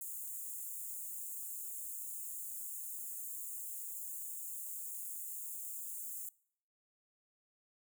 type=high-pass noise; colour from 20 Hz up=white; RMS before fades=-44 dBFS; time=0.01-6.29 s; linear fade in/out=2 ms; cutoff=6800 Hz; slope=96 dB/octave; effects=noise-tail reverb RT60 0.6 s tail -23 dB re dry